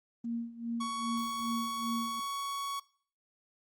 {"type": "tone with tremolo", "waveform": "sine", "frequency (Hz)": 233.1, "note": "A#3", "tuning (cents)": 0, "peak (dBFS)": -31, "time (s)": [0.24, 2.2], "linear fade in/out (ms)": 5, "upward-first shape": "sine", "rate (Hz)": 2.5, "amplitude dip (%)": 85}
{"type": "tone", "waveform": "45% pulse", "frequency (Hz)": 1117, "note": "C#6", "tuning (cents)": 13, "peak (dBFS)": -34, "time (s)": [0.8, 2.8], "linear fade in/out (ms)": 10}
{"effects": ["noise-tail reverb RT60 0.5 s tail -21 dB re dry", "Opus 32 kbps"]}